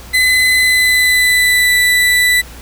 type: tone with pitch glide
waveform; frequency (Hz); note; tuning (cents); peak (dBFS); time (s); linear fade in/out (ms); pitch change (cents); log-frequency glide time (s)
35% pulse; 2021 to 1979.4; B6 to B6; +39 to +3; -7; 0.13-2.42; 20; -36; 0.56-1.77
effects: added 60 Hz sine -33 dBFS peak until 2.61 s + pink hiss -36 dBFS RMS until 2.61 s